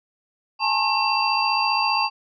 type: tone cluster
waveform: sine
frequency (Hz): 836 / 891 / 1078 / 2696 / 4705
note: G#5 / A5 / C#6 / E7 / D8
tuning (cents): +11 / +22 / -49 / +38 / +2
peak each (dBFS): -25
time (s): 0.59-2.1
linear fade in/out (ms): 50
effects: none